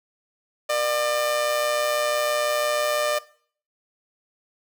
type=tone with amplitude modulation; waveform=sawtooth; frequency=599 Hz; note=D5; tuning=34 cents sharp; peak=-15 dBFS; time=0.69-3.19 s; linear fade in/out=10 ms; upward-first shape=sine; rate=126 Hz; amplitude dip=50%; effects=noise-tail reverb RT60 0.5 s tail -18 dB re dry